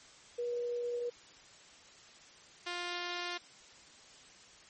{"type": "tone pair in turn", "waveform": ["sine", "5% pulse"], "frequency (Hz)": [481.5, 351.8], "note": ["B4", "F4"], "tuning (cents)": [-44, 13], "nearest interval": "perfect fourth", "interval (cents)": 543, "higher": "first", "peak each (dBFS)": [-33, -25], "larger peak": "second", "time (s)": [[0.38, 1.1], [2.66, 3.38]], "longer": "neither", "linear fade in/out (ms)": 10, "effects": ["white hiss -57 dBFS RMS until 4.69 s", "MP3 32 kbps"]}